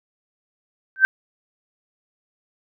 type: tone with exponential growth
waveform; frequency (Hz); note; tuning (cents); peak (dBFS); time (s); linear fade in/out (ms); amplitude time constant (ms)
sine; 1552; G6; -18; -5; 0.96-1.05; 0; 19
effects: none